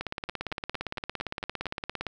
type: two click trains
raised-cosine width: 0.3 ms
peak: -18 / -16 dBFS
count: 7 / 37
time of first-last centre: 0.29-1.657 / 0.01-2.067 s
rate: 4.39 / 17.5 Hz
effects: none